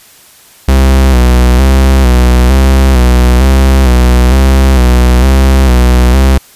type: tone with vibrato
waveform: 45% pulse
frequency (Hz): 64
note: C2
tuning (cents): -38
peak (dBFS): -3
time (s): 0.68-6.38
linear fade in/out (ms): 5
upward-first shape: square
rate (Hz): 1.1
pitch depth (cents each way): 56
effects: white hiss -39 dBFS RMS until 6.55 s + resampled to 32000 Hz